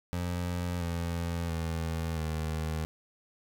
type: tone with pitch steps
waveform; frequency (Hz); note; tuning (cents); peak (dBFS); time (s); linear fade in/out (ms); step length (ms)
25% pulse; 88.1 / 84.95 / 81.92 / 78.99; F2 / F2 / E2 / D#2; +16 / -47 / -10 / +27; -27; 0.13-2.85; 0; 680
effects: none